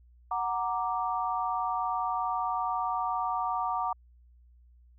sine chord, Gb augmented, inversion none, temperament equal, 740 / 932.3 / 1174.7 Hz, Gb5 / Bb5 / D6, 0 / 0 / 0 cents, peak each -32 dBFS, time 0.31-3.93 s, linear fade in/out 5 ms, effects added 60 Hz sine -55 dBFS peak until 4.98 s

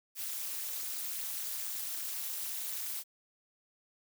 blue noise with amplitude modulation, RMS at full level -34 dBFS, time 0.15-3.04 s, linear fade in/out 50 ms, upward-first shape sine, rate 228 Hz, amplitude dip 100%, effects none

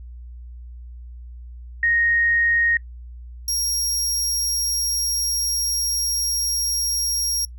sine / 25% pulse tone pair in turn, 1864.7 / 5604 Hz, A#6 / F8, 0 / +5 cents, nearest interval octave + perfect fifth, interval 1905 cents, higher second, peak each -16 / -16 dBFS, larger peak neither, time 1.83-2.77 / 3.48-7.45 s, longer second, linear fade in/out 2 ms, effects noise-tail reverb RT60 0.1 s tail -23 dB re dry + added 60 Hz sine -35 dBFS peak until 7.58 s

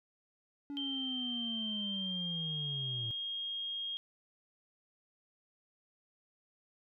triangle linear sweep, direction down, 287 to 113.1 Hz, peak -37 dBFS, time 0.7-3.11 s, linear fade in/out 0 ms
sine tone with pitch glide, 3136 to 3248 Hz, G7 to G#7, 0 to -39 cents, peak -36 dBFS, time 0.77-3.97 s, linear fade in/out 0 ms, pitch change +61 cents, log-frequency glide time 1.79-2.54 s
effects none

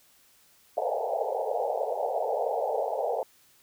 pink band-pass noise, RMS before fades -29 dBFS, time 0.77-3.23 s, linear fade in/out 2 ms, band 440 to 860 Hz, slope 96 dB/octave, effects white hiss -61 dBFS RMS until 3.62 s

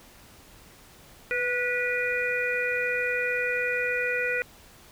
harmonic tone with a mistuned harmonic, 487.9 Hz, B4, 21 cents flat, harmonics 1 / 3 / 4 / 5, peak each -30 / -30 / -30 / -30 dBFS, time 1.31-4.42 s, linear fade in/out 0 ms, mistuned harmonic 1, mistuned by +23 cents, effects pink hiss -52 dBFS RMS until 4.91 s

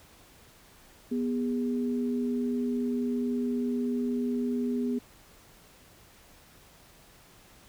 sine tone pair together, 244.9 / 408.9 Hz, B3 / G#4, -14 / -27 cents, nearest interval major sixth, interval 887 cents, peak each -27 / -34 dBFS, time 1.11-4.99 s, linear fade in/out 10 ms, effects pink hiss -56 dBFS RMS until 7.68 s

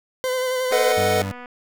40% pulse tone with vibrato, 511 Hz, C5, 41 cents flat, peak -20 dBFS, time 0.24-0.92 s, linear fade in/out 0 ms, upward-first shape sine, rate 11 Hz, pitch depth 25 cents each way
click train, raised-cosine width 0.5 ms, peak -24 dBFS, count 185, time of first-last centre 0.71-1.458 s, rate 246 Hz
square chord, B dominant seventh, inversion third, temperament equal, 440 / 493.9 / 622.3 / 740 Hz, A4 / B4 / D#5 / F#5, 0 / 0 / 0 / 0 cents, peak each -24 dBFS, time 0.72-1.22 s, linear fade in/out 2 ms
25% pulse tone, 97.1 Hz, G2, 16 cents flat, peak -22 dBFS, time 0.97-1.32 s, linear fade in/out 5 ms
effects none

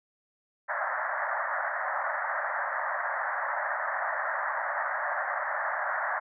white band-pass noise, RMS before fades -31 dBFS, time 0.68-6.2 s, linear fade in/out 20 ms, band 570 to 1900 Hz, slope 96 dB/octave, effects none

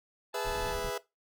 harmonic tone, 869 Hz, A5, 22 cents flat, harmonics 1 / 2 / 3 / 4 / 5, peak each -38 / -44 / -48 / -50 / -52 dBFS, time 0.33-0.76 s, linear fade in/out 50 ms
sawtooth chord, E major, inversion first, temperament just, 412 / 494.4 / 659.3 Hz, G#4 / B4 / E5, -14 / +2 / 0 cents, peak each -34 / -32 / -34 dBFS, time 0.34-0.98 s, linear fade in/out 5 ms
brown noise, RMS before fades -40 dBFS, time 0.44-0.91 s, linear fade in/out 20 ms
effects noise-tail reverb RT60 0.2 s tail -18 dB re dry

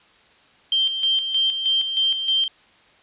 sine tone with tremolo, 3147 Hz, G7, 6 cents sharp, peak -16 dBFS, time 0.72-2.48 s, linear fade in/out 2 ms, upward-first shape square, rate 3.2 Hz, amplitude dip 55%, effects white hiss -54 dBFS RMS until 3.02 s + resampled to 8000 Hz

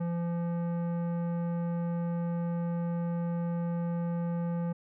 sine tone with tanh clipping, 171 Hz, F3, 36 cents flat, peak -31 dBFS, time 0-4.73 s, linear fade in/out 10 ms, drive 14 dB, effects none

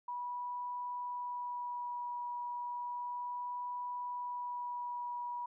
sine tone with vibrato, 975 Hz, B5, 23 cents flat, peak -37 dBFS, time 0.08-5.46 s, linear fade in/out 5 ms, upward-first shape sine, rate 0.33 Hz, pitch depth 11 cents each way, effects none

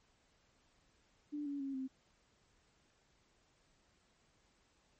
sine tone with pitch steps, 294.5 / 283.6 / 273.2 / 263.1 Hz, D4 / C#4 / C#4 / C4, +5 / +40 / -25 / +10 cents, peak -38 dBFS, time 1.32-1.88 s, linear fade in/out 20 ms, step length 140 ms, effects pink hiss -73 dBFS RMS until 4.99 s + MP3 32 kbps

